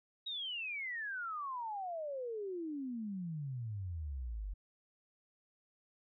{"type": "exponential sweep", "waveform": "sine", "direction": "down", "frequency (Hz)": [3855, 45.55], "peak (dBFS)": -38, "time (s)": [0.26, 4.54], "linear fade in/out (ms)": 10, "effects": []}